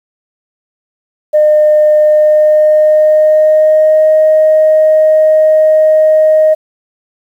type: tone with pitch glide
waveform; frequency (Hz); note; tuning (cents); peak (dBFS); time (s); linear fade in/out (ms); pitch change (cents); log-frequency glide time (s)
sine; 607 to 623.3; D#5 to D#5; -43 to +3; -3; 1.33-6.55; 20; +46; 1.97-4.09
effects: tanh soft clip ceiling 0 dBFS + 7-bit